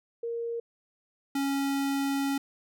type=tone pair in turn; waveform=sine / square; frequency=466.2 / 276.6 Hz; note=A#4 / C#4; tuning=0 / -4 cents; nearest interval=major sixth; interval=904 cents; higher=first; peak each=-30 / -27 dBFS; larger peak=second; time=0.23-0.6 / 1.35-2.38 s; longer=second; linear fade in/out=5 ms; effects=none